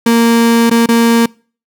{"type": "tone with dropouts", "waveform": "35% pulse", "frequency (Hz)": 231.8, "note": "A#3", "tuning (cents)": -10, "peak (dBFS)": -5, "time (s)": [0.06, 1.26], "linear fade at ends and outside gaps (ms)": 5, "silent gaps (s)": [[0.698, 0.711], [0.861, 0.887]], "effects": ["noise-tail reverb RT60 0.4 s tail -26 dB re dry"]}